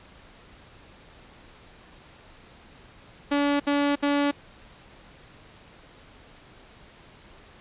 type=tone bursts; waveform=sawtooth; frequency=286.5 Hz; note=D4; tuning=43 cents flat; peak=-17 dBFS; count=3; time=3.31-4.314 s; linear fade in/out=10 ms; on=290 ms; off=67 ms; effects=pink hiss -51 dBFS RMS until 7.6 s + resampled to 8000 Hz